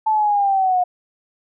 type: linear sweep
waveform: sine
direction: down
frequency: 879 to 716 Hz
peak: -14 dBFS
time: 0.06-0.84 s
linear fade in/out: 10 ms
effects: none